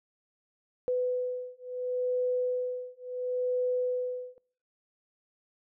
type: beating tone pair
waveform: sine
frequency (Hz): 499.5 / 500.22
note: B4 / B4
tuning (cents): +20 / +22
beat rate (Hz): 0.72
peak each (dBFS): -31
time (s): 0.88-4.38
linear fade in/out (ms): 0
effects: noise-tail reverb RT60 0.6 s tail -24 dB re dry